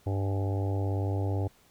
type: harmonic tone with a mistuned harmonic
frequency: 98 Hz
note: G2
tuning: in tune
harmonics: 1 / 3 / 4 / 5 / 6 / 7 / 8 / 9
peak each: -27 / -37 / -39 / -41 / -43 / -44 / -45 / -46 dBFS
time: 0.06-1.48 s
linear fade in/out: 10 ms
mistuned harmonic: 9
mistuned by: -71 cents
effects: pink hiss -62 dBFS RMS until 1.7 s